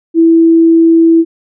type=tone; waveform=sine; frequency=329.6 Hz; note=E4; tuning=in tune; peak=-3 dBFS; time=0.14-1.25 s; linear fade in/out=50 ms; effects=none